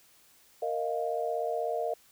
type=chord; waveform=sine; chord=Bb suspended fourth; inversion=none; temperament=equal with one note detuned; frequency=464.8 / 622.3 / 698.5 Hz; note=Bb4 / Eb5 / F5; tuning=-5 / 0 / 0 cents; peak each=-33 dBFS; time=0.62-1.94 s; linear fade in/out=5 ms; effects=white hiss -61 dBFS RMS until 2.11 s